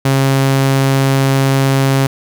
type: tone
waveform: sawtooth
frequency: 135.5 Hz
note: C#3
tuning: 39 cents flat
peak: -6 dBFS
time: 0.05-2.07 s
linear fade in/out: 5 ms
effects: none